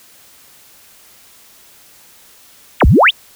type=exponential two-way sweep; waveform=sine; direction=down then up; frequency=3953 to 49.94 to 3953 Hz; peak=-5 dBFS; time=2.8-3.11 s; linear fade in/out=20 ms; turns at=2.86 s; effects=white hiss -45 dBFS RMS until 3.35 s